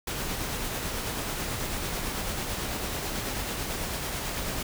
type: noise with tremolo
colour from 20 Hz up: pink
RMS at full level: -31 dBFS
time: 0.07-4.63 s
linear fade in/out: 5 ms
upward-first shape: sine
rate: 9.1 Hz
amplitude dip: 25%
effects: none